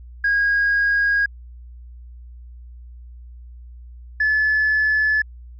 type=tone pair in turn; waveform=sine; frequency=1638 / 1726.4 Hz; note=G#6 / A6; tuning=-24 / -33 cents; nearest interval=minor second; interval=91 cents; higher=second; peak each=-14 dBFS; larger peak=neither; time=0.24-1.26 / 4.2-5.22 s; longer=neither; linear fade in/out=5 ms; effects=tanh soft clip ceiling -12 dBFS + added 60 Hz sine -37 dBFS peak until 5.59 s